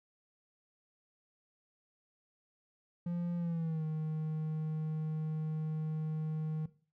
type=tone with pitch glide; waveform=triangle; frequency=173.3 to 156.19 Hz; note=F3 to D#3; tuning=-13 to +7 cents; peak=-31 dBFS; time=3.06-6.66 s; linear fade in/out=5 ms; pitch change=-180 cents; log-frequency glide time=3.37-3.84 s; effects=noise-tail reverb RT60 0.4 s tail -17 dB re dry